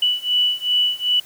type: beating tone pair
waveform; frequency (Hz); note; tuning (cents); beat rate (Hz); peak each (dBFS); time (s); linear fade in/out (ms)
sine; 2960 / 2962.6; F#7 / F#7; 0 / +2; 2.6; -20 / -19; 0.02-1.2; 5
effects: white hiss -45 dBFS RMS until 1.25 s